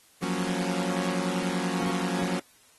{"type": "chord", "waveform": "sawtooth", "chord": "Gb major seventh", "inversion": "third", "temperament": "equal", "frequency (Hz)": [174.61, 185, 233.1, 277.2], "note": ["F3", "Gb3", "Bb3", "Db4"], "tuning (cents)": [0, 0, 0, 0], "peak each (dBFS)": [-28, -26, -31, -29], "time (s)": [0.22, 2.4], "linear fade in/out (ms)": 10, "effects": ["white hiss -59 dBFS RMS until 2.78 s", "AAC 32 kbps"]}